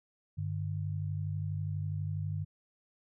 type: tone pair together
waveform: sine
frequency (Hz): 98 / 150.21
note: G2 / D3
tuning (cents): 0 / +39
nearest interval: perfect fifth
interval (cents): 739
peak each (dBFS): -34 / -36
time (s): 0.37-2.45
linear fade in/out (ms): 20
effects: none

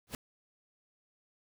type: noise with exponential growth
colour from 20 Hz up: pink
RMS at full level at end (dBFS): -34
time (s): 0.07-0.15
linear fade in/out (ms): 1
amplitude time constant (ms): 16
effects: none

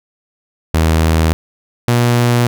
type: tone pair in turn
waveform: sawtooth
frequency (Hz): 80.3 / 120.31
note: E2 / B2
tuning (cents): -45 / -45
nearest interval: perfect fifth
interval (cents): 700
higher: second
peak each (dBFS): -6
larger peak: neither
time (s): 0.74-1.33 / 1.88-2.47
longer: neither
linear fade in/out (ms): 0
effects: none

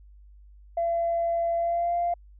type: tone with pitch glide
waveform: sine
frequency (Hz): 678 to 693.8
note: E5 to F5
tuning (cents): +49 to -12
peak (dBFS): -22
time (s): 0.77-2.14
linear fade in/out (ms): 5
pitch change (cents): +39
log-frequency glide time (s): 1.56-1.95
effects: tanh soft clip ceiling -18 dBFS + added 50 Hz sine -48 dBFS peak until 2.39 s

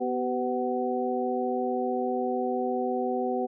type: tone cluster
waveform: sine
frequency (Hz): 248.4 / 383.4 / 503 / 749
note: B3 / G4 / B4 / F#5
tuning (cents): +10 / -38 / +32 / +21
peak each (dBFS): -31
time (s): 0-3.47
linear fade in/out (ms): 20
effects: none

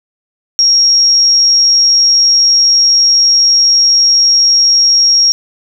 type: tone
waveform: sine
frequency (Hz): 5588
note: F8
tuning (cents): 0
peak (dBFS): -5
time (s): 0.59-5.32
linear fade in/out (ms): 0
effects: none

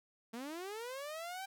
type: linear sweep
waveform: sawtooth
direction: up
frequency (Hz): 220 to 787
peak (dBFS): -38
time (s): 0.33-1.46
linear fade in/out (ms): 10
effects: none

